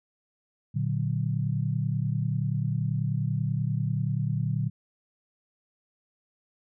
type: chord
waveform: sine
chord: Bb augmented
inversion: none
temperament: equal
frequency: 116.54 / 146.83 / 185 Hz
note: Bb2 / D3 / F#3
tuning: 0 / 0 / 0 cents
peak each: -28 / -28 / -33 dBFS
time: 0.74-4.7 s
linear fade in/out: 20 ms
effects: none